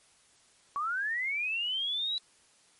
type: linear sweep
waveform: sine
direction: up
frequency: 1108.7 to 3951 Hz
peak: -29 dBFS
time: 0.76-2.18 s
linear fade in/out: 0 ms
effects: white hiss -63 dBFS RMS until 2.79 s + MP3 48 kbps